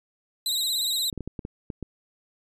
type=tone with vibrato; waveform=sawtooth; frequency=3909 Hz; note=B7; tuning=19 cents flat; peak=-21 dBFS; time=0.46-1.1 s; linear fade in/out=2 ms; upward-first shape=sine; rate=17 Hz; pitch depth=75 cents each way
type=clicks; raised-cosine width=3 ms; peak=-20 dBFS; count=8; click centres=1.128 / 1.177 / 1.207 / 1.276 / 1.392 / 1.451 / 1.702 / 1.827 s
effects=resampled to 32000 Hz